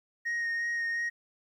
sine tone with vibrato, 1864.7 Hz, A#6, in tune, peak -26 dBFS, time 0.25-1.1 s, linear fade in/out 20 ms, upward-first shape sine, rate 2.8 Hz, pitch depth 14 cents each way, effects tanh soft clip ceiling -28 dBFS + 11-bit

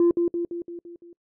sine tone with echo, 343.9 Hz, F4, 27 cents flat, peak -13 dBFS, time 0-0.11 s, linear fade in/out 2 ms, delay 170 ms, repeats 6, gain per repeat -5 dB, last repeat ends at 1.13 s, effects noise-tail reverb RT60 0.1 s tail -26 dB re dry + tanh soft clip ceiling -13 dBFS

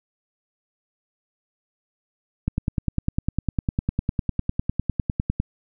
click train, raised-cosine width 5 ms, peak -9 dBFS, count 30, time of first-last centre 2.48-5.4 s, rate 9.93 Hz, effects none

